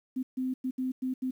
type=tone bursts at uneven times; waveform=sine; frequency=257.8 Hz; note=C4; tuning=26 cents flat; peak=-28 dBFS; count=6; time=0.16-0.23 / 0.37-0.54 / 0.64-0.71 / 0.78-0.92 / 1.02-1.14 / 1.22-1.31 s; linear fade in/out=10 ms; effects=10-bit